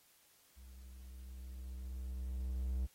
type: tone with level ramp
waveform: triangle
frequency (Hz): 63.5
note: B1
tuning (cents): +49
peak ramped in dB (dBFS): -51 to -31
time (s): 0.56-2.87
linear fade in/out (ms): 20
effects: white hiss -68 dBFS RMS until 2.94 s + AAC 48 kbps